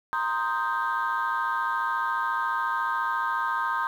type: chord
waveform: sine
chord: C minor seventh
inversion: third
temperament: equal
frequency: 932.3 / 1046.5 / 1244.5 / 1568 Hz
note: Bb5 / C6 / Eb6 / G6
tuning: 0 / 0 / 0 / 0 cents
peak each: -29 dBFS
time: 0.13-3.87 s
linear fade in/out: 0 ms
effects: tanh soft clip ceiling -18 dBFS + 9-bit